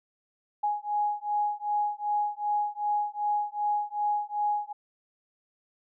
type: beating tone pair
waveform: sine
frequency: 830.6 / 833.2 Hz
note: G#5 / G#5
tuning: 0 / +5 cents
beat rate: 2.6 Hz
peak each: -29 dBFS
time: 0.63-4.73 s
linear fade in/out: 10 ms
effects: none